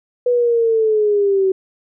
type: linear sweep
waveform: sine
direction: down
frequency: 493.9 to 376.5 Hz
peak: -12 dBFS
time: 0.26-1.52 s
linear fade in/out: 5 ms
effects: none